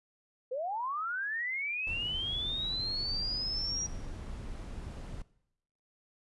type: linear sweep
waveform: sine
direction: up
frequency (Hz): 480 to 5760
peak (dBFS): -32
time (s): 0.51-3.87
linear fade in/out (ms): 10
type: noise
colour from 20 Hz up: brown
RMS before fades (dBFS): -41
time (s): 1.87-5.22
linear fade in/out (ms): 2
effects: noise-tail reverb RT60 0.8 s tail -20 dB re dry + resampled to 24000 Hz